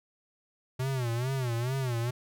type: tone with vibrato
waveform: square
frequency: 125.2 Hz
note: B2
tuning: 24 cents sharp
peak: -29 dBFS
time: 0.79-2.11 s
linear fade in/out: 10 ms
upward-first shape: sine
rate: 2.3 Hz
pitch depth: 140 cents each way
effects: none